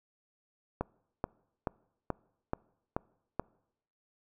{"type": "click train", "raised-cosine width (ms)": 1, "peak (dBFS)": -17, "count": 7, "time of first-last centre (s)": [0.81, 3.396], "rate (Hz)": 2.32, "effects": ["noise-tail reverb RT60 0.8 s tail -25 dB re dry"]}